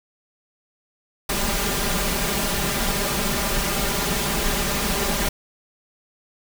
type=noise with comb filter; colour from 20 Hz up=pink; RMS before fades=-23 dBFS; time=1.29-5.29 s; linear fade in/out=5 ms; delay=5 ms; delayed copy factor=+0.85; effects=none